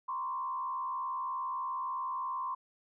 sine tone with frequency modulation, 1046.5 Hz, C6, in tune, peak -33 dBFS, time 0.08-2.55 s, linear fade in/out 10 ms, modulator 71.6 Hz, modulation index 0.86, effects none

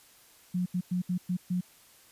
sine tone bursts at uneven times, 180 Hz, F#3, 47 cents flat, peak -26 dBFS, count 6, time 0.54-0.66 / 0.74-0.81 / 0.91-1.02 / 1.09-1.18 / 1.29-1.37 / 1.5-1.61 s, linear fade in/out 10 ms, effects white hiss -58 dBFS RMS until 2.11 s + resampled to 32000 Hz

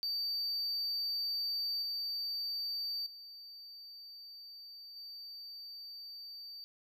triangle tone with level steps, 4616 Hz, D8, 31 cents flat, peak -32 / -34 / -47 / -44 dBFS, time 0.03-6.64 s, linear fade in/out 0 ms, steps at 1.82 / 3.06 / 4.96 s, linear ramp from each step 5 ms, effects none

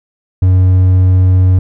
triangle tone, 92.5 Hz, F#2, in tune, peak -3 dBFS, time 0.42-1.59 s, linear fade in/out 5 ms, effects none

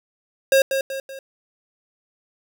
square tone with echo, 539 Hz, C#5, 49 cents flat, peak -13 dBFS, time 0.52-0.62 s, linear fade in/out 2 ms, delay 190 ms, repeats 3, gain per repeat -7 dB, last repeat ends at 1.19 s, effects none

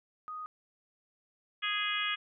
sine tone, 1244.5 Hz, D#6, in tune, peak -38 dBFS, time 0.28-0.46 s, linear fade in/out 0 ms
harmonic tone, 415 Hz, G#4, 1 cent flat, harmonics 3 / 4 / 5 / 6 / 7 / 8, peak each -37 / -37 / -37 / -37 / -37 / -37 dBFS, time 1.62-2.16 s, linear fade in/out 20 ms
effects none

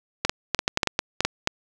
clicks, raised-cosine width 0.2 ms, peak -3 dBFS, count 12, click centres 0.25 / 0.295 / 0.547 / 0.591 / 0.679 / 0.774 / 0.832 / 0.873 / 0.991 / 1.206 / 1.25 / 1.474 s, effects none

